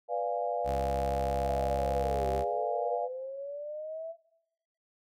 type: chord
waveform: sine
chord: B diminished seventh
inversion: none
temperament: equal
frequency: 493.9 / 587.3 / 698.5 / 830.6 Hz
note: B4 / D5 / F5 / Ab5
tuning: 0 / 0 / 0 / 0 cents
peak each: -34 / -34 / -32 / -38 dBFS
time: 0.08-3.09 s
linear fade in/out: 50 ms
type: tone with pitch glide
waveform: sawtooth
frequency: 67.5 to 67.93 Hz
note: C#2 to C#2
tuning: -45 to -34 cents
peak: -30 dBFS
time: 0.64-2.45 s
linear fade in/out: 50 ms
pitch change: +11 cents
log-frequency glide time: 1.96-2.1 s
type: linear two-way sweep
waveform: sine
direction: down then up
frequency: 698.5 to 385.1 to 668 Hz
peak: -36 dBFS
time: 1.43-4.16 s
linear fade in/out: 50 ms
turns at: 2.28 s
effects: noise-tail reverb RT60 0.8 s tail -19 dB re dry